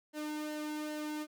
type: tone with flanger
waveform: sawtooth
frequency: 302.9 Hz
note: D#4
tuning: 46 cents flat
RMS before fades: -39 dBFS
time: 0.13-1.27 s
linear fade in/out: 50 ms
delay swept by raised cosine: 0.83 to 1.65 ms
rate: 2.5 Hz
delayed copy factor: -0.55
effects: none